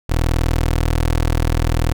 20% pulse tone, 40.52 Hz, E1, 29 cents flat, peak -10 dBFS, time 0.09-1.93 s, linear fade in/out 10 ms, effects none

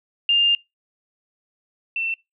sine tone pair in turn, 2805 / 2687 Hz, F7 / E7, +7 / +33 cents, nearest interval minor second, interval 74 cents, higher first, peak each -14 / -22 dBFS, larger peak first, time 0.29-0.55 / 1.96-2.14 s, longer first, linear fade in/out 2 ms, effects noise-tail reverb RT60 0.2 s tail -23 dB re dry

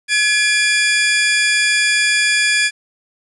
sawtooth tone pair together, 1693 / 2391 Hz, G#6 / D7, +33 / +30 cents, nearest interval tritone, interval 597 cents, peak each -12 dBFS, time 0.08-2.71 s, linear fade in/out 50 ms, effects resampled to 24000 Hz + 8-bit

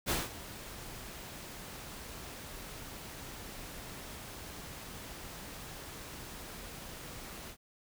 pink noise with ADSR envelope, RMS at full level -30 dBFS, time 0.06-7.57 s, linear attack 38 ms, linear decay 190 ms, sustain -16 dB, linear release 70 ms, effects none

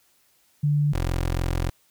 sine / 20% pulse tone pair in turn, 146.83 / 43.4 Hz, D3 / F1, 0 / -10 cents, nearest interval octave + major sixth, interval 2110 cents, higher first, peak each -18 dBFS, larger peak neither, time 0.63-0.93 / 0.93-1.7 s, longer second, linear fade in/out 10 ms, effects white hiss -63 dBFS RMS until 1.9 s

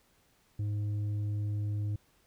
sine tone with tanh clipping, 103.83 Hz, G#2, in tune, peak -31 dBFS, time 0.59-1.96 s, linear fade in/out 5 ms, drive 5 dB, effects pink hiss -68 dBFS RMS until 2.26 s

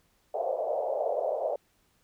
white band-pass noise, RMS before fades -30 dBFS, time 0.34-1.56 s, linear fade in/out 5 ms, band 500 to 690 Hz, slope 48 dB/octave, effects pink hiss -69 dBFS RMS until 2.03 s

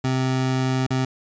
25% pulse tone with dropouts, 130.3 Hz, C3, 7 cents flat, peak -16 dBFS, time 0.04-1.05 s, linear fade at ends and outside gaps 5 ms, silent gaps 0.866-0.905 s, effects resampled to 16000 Hz

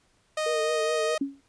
sawtooth tone with pitch glide, 620 to 623.6 Hz, D#5 to D#5, -6 to +4 cents, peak -22 dBFS, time 0.37-1.18 s, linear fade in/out 5 ms, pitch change +10 cents, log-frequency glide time 0.57-0.89 s
sine tone with vibrato, 460.4 Hz, A#4, 22 cents flat, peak -27 dBFS, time 0.46-1.15 s, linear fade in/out 5 ms, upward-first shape triangle, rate 4.8 Hz, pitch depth 80 cents each way
sine tone with exponential decay, 277.2 Hz, C#4, in tune, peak -21 dBFS, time 1.21-1.41 s, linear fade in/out 5 ms, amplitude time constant 42 ms
effects pink hiss -66 dBFS RMS until 1.48 s + resampled to 22050 Hz

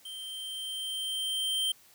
square tone with level ramp, 3136 Hz, G7, in tune, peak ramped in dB -40 to -27 dBFS, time 0.05-1.72 s, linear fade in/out 5 ms, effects white hiss -59 dBFS RMS until 1.94 s

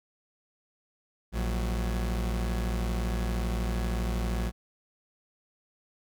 40% pulse tone pair together, 57.81 / 186.1 Hz, A#1 / F#3, -14 / +10 cents, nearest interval octave + minor sixth, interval 2024 cents, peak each -27 / -35 dBFS, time 1.32-4.52 s, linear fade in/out 50 ms, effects none

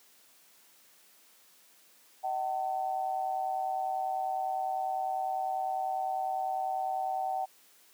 sine tone with amplitude modulation, 760 Hz, F#5, 46 cents sharp, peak -26 dBFS, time 2.23-7.46 s, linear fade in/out 20 ms, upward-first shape sine, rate 130 Hz, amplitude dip 75%, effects white hiss -61 dBFS RMS until 7.93 s + high-pass 200 Hz 12 dB/octave

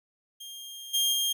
sawtooth tone with level steps, 3214 Hz, G7, 43 cents sharp, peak -37 / -20 / -22 dBFS, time 0.4-1.33 s, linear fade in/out 10 ms, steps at 0.93 / 1.12 s, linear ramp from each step 20 ms, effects none

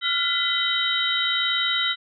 sine tone cluster, 1380 / 1441 / 2008 / 3083 / 3816 Hz, F6 / F#6 / B6 / G7 / A#7, -21 / -46 / +28 / -29 / +40 cents, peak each -28 / -32 / -28 / -26 / -24 dBFS, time 0.01-1.96 s, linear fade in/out 50 ms, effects none

